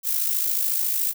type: noise with amplitude modulation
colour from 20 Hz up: violet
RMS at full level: -21 dBFS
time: 0.03-1.14 s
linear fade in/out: 50 ms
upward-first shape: sine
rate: 54 Hz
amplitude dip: 55%
effects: none